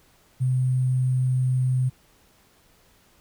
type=tone with sample-and-hold; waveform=sine; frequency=128.1 Hz; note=C3; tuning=36 cents flat; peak=-19 dBFS; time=0.4-1.9 s; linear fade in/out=20 ms; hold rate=8820 Hz; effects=pink hiss -59 dBFS RMS until 3.2 s